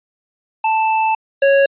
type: tone pair in turn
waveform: square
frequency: 881 / 553.1 Hz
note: A5 / C#5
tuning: +2 / -4 cents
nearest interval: minor sixth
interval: 806 cents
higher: first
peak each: -14 / -10 dBFS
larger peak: second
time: 0.64-1.15 / 1.42-1.66 s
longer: first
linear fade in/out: 5 ms
effects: resampled to 8000 Hz